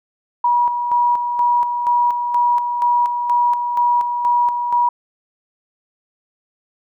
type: tone with tremolo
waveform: sine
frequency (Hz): 964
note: B5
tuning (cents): -42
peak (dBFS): -12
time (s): 0.44-4.89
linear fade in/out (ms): 5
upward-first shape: square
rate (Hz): 2.1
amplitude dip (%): 50
effects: none